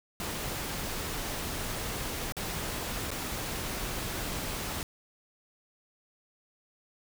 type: noise with dropouts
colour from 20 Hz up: pink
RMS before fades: -35 dBFS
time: 0.2-4.83 s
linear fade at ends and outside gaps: 1 ms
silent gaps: 2.322-2.367 / 3.106-3.114 s
effects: none